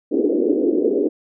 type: band-pass noise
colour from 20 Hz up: pink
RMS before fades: -18 dBFS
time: 0.11-1.09 s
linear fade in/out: 20 ms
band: 270 to 480 Hz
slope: 48 dB/octave
effects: none